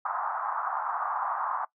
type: band-pass noise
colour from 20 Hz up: white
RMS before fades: -31 dBFS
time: 0.05-1.65 s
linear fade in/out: 5 ms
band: 760 to 1300 Hz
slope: 48 dB/octave
effects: noise-tail reverb RT60 0.1 s tail -20 dB re dry